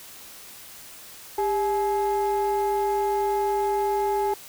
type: tone pair together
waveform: sine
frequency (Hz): 400 / 847.6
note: G4 / G#5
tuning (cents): +35 / +35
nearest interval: octave + minor second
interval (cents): 1300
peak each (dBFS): -22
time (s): 1.38-4.34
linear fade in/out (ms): 5
effects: tanh soft clip ceiling -18 dBFS + white hiss -44 dBFS RMS until 4.48 s